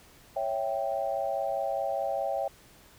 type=chord; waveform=sine; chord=C# diminished; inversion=none; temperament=equal; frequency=554.4 / 659.3 / 784 Hz; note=C#5 / E5 / G5; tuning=0 / 0 / 0 cents; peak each=-32 dBFS; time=0.36-2.48 s; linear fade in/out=5 ms; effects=pink hiss -56 dBFS RMS until 2.98 s

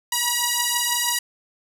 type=beating tone pair; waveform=5% pulse; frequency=960 / 966.2 Hz; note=B5 / B5; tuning=-49 / -38 cents; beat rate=6.2 Hz; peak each=-11 dBFS; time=0.12-1.19 s; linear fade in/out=5 ms; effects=none

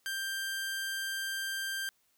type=tone; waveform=sawtooth; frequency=1580 Hz; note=G6; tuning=13 cents sharp; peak=-30 dBFS; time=0.06-1.89 s; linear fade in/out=0 ms; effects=white hiss -72 dBFS RMS until 2.17 s

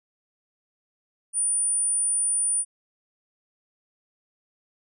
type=tone; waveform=sine; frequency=9400 Hz; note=D9; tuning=1 cent sharp; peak=-21 dBFS; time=1.33-2.65 s; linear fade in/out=50 ms; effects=none

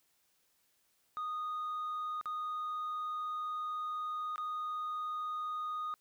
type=tone with dropouts; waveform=sine; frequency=1237 Hz; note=D#6; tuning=10 cents flat; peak=-33 dBFS; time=1.17-5.94 s; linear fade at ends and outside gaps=0 ms; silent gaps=2.212-2.257 / 4.359-4.38 s; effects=tanh soft clip ceiling -34 dBFS + white hiss -74 dBFS RMS until 6 s

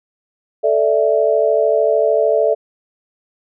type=chord; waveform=sine; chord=A suspended fourth; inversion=none; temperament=just; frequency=440 / 586.7 / 660 Hz; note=A4 / D5 / E5; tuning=0 / -2 / +2 cents; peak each=-16 dBFS; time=0.63-2.55 s; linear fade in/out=20 ms; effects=none

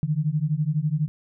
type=beating tone pair; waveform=sine; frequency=146.3 / 158.3 Hz; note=D3 / D#3; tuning=-6 / +30 cents; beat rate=12 Hz; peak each=-24 dBFS; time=0.03-1.08 s; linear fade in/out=0 ms; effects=none

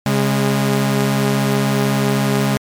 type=tone pair together; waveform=sawtooth; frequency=135.7 / 205.4 Hz; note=C#3 / G#3; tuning=-36 / -19 cents; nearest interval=perfect fifth; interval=717 cents; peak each=-13 dBFS; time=0.06-2.57 s; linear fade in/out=0 ms; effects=MP3 96 kbps

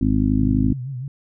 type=harmonic tone; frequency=51.91 Hz; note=G#1; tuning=in tune; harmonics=1 / 2 / 3 / 4 / 5 / 6; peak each=-23 / -22 / -28 / -23 / -19 / -28 dBFS; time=0.01-0.73 s; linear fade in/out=5 ms
type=tone with vibrato; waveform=sine; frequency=130.81 Hz; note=C3; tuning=in tune; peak=-26 dBFS; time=0.39-1.08 s; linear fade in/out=2 ms; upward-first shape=sine; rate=6.4 Hz; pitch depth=110 cents each way
effects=none

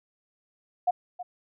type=tone with echo; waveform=sine; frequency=719 Hz; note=F#5; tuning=50 cents flat; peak=-19 dBFS; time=0.87-0.91 s; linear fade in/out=10 ms; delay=320 ms; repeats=1; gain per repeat=-14 dB; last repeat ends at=1.23 s; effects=none

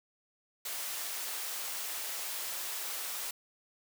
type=high-pass noise; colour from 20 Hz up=white; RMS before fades=-38 dBFS; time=0.65-3.31 s; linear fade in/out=5 ms; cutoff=520 Hz; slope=12 dB/octave; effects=none

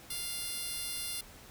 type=tone with high-pass filter; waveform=10% pulse; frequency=698.5 Hz; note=F5; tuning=in tune; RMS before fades=-38 dBFS; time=0.1-1.21 s; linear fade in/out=5 ms; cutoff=5600 Hz; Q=0.56; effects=pink hiss -53 dBFS RMS until 1.5 s

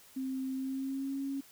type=tone with pitch glide; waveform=sine; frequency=263.4 to 274.3 Hz; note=C4 to C#4; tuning=+12 to -18 cents; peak=-33 dBFS; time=0.16-1.41 s; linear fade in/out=10 ms; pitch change=+70 cents; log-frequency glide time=0.54-1.19 s; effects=white hiss -58 dBFS RMS until 1.51 s

